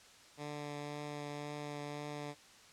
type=tone with vibrato; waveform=10% pulse; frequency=146.83 Hz; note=D3; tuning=in tune; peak=-33 dBFS; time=0.37-2.35 s; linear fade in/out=50 ms; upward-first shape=triangle; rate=1.9 Hz; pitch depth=13 cents each way; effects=white hiss -59 dBFS RMS until 2.72 s + low-pass 7000 Hz 12 dB/octave